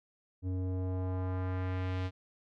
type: tone with low-pass filter sweep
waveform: square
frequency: 92.5 Hz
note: F#2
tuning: in tune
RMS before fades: -34 dBFS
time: 0.42-2.11 s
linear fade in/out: 50 ms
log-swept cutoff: 310 to 3800 Hz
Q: 1.1
effects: none